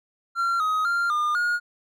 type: tone with pitch steps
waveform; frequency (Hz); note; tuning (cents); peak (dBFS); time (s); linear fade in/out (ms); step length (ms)
triangle; 1373 / 1260 / 1391 / 1209 / 1434; F6 / D#6 / F6 / D6 / F6; -30 / +21 / -7 / +50 / +45; -19; 0.35-1.6; 50; 250
effects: none